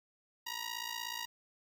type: ring-modulated tone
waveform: 10% pulse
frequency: 949 Hz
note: A#5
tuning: 31 cents sharp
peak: -27 dBFS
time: 0.46-1.26 s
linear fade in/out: 10 ms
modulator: 28.3 Hz
effects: 10-bit